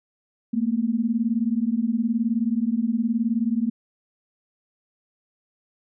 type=beating tone pair; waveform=sine; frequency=220 / 239 Hz; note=A3 / A#3; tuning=0 / +43 cents; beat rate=19 Hz; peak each=-23 dBFS; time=0.53-3.7 s; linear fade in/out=10 ms; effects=none